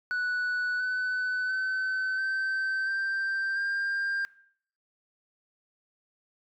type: tone with pitch steps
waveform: sine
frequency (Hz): 1480 / 1502.4 / 1525.1 / 1548.2 / 1571.6 / 1595.4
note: F#6 / F#6 / G6 / G6 / G6 / G6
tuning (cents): 0 / +26 / -48 / -22 / +4 / +30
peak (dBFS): -24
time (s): 0.11-4.25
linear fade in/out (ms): 0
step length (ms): 690
effects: noise-tail reverb RT60 0.6 s tail -21 dB re dry + tanh soft clip ceiling -26 dBFS